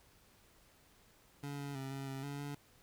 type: tone with pitch steps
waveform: 25% pulse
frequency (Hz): 142.5 / 141.5 / 134.5 / 136.6 / 134.9 / 142 / 143.5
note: C#3 / C#3 / C3 / C#3 / C#3 / C#3 / D3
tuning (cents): +48 / +36 / +48 / -25 / -47 / +42 / -40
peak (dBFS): -37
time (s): 1.43-2.55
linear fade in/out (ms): 5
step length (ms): 160
effects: pink hiss -66 dBFS RMS until 2.82 s